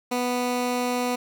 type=tone; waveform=15% pulse; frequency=246.9 Hz; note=B3; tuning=in tune; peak=-17 dBFS; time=0.11-1.16 s; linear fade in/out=10 ms; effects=none